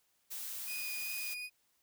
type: noise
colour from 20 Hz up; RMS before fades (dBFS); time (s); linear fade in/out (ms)
blue; -42; 0.3-1.35; 20
type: tone with vibrato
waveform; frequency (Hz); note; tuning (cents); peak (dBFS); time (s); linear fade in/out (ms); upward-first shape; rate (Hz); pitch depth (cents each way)
35% pulse; 2473; D#7; -11; -38; 0.66-1.5; 50; sine; 2.6; 8
effects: white hiss -75 dBFS RMS until 1.82 s